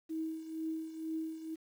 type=tone with tremolo; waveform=sine; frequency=320 Hz; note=D#4; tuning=49 cents sharp; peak=-33 dBFS; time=0.09-1.56 s; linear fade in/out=20 ms; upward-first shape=triangle; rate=2.1 Hz; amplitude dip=75%; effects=10-bit